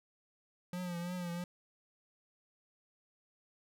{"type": "tone with vibrato", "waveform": "square", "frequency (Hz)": 176.3, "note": "F3", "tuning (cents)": 17, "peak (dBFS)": -38, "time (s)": [0.73, 1.44], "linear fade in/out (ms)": 2, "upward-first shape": "triangle", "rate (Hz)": 3, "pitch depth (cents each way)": 61, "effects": []}